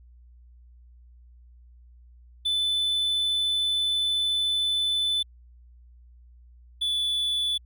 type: tone pair in turn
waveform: triangle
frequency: 3507 / 3461 Hz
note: A7 / A7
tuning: -6 / -29 cents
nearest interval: unison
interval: 23 cents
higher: first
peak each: -21 / -22 dBFS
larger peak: first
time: 2.45-5.23 / 6.81-7.58 s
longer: first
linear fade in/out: 10 ms
effects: added 60 Hz sine -49 dBFS peak until 7.65 s